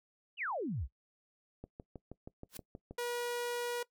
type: exponential sweep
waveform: sine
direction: down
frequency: 3080 to 50.5 Hz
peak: -34 dBFS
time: 0.37-0.88 s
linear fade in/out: 50 ms
type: click train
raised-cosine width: 2 ms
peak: -32 dBFS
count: 9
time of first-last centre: 1.64-2.91 s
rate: 6.3 Hz
type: noise with exponential growth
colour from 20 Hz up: white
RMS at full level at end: -41 dBFS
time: 2.49-2.57 s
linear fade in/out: 2 ms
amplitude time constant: 17 ms
type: tone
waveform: sawtooth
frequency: 481.7 Hz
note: B4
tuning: 43 cents flat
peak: -31 dBFS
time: 2.98-3.83 s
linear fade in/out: 5 ms
effects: noise-tail reverb RT60 0.1 s tail -20 dB re dry